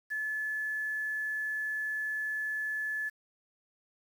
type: tone with quantisation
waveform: sine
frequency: 1725 Hz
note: A6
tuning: 35 cents flat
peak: -31 dBFS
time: 0.1-3.1 s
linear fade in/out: 20 ms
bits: 9
effects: none